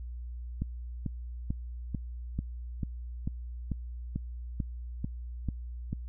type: click train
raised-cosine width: 5 ms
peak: -19 dBFS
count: 13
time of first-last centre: 0.62-5.93 s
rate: 2.26 Hz
effects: added 60 Hz sine -37 dBFS peak until 6.08 s